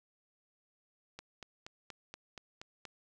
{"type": "click train", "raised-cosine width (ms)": 0.2, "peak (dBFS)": -28, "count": 8, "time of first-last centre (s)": [1.19, 2.853], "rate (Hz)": 4.21, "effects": []}